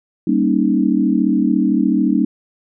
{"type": "chord", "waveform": "sine", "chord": "Eb dominant seventh", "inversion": "first", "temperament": "equal", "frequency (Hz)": [196, 233.1, 277.2, 311.1], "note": ["G3", "Bb3", "Db4", "Eb4"], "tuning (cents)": [0, 0, 0, 0], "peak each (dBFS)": -18, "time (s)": [0.27, 2.25], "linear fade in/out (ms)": 5, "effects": []}